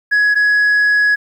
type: tone pair in turn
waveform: sine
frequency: 1677 / 1677 Hz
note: G#6 / G#6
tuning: +16 / +16 cents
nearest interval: unison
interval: 0 cents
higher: neither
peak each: -7 dBFS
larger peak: neither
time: 0.11-0.35 / 0.35-1.16 s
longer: second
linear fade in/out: 20 ms
effects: tanh soft clip ceiling -9 dBFS + 8-bit